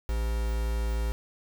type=tone with quantisation; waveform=triangle; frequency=56.4 Hz; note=A1; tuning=44 cents sharp; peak=-24 dBFS; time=0.09-1.12 s; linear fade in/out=0 ms; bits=6; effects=none